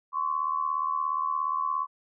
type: tone pair together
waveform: sine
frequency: 1046.5 / 1123.6 Hz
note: C6 / C#6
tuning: 0 / +23 cents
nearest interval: minor second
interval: 123 cents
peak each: -29 / -28 dBFS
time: 0.12-1.87 s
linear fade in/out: 50 ms
effects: none